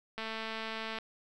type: click train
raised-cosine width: 0.3 ms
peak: -23 dBFS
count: 180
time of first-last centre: 0.18-0.986 s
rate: 222 Hz
effects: none